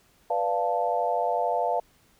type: chord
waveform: sine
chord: B half-diminished seventh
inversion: none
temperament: equal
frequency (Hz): 493.9 / 587.3 / 698.5 / 880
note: B4 / D5 / F5 / A5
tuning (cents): 0 / 0 / 0 / 0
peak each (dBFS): -30 / -30 / -26 / -29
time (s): 0.3-1.8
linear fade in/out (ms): 5
effects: pink hiss -62 dBFS RMS until 2.19 s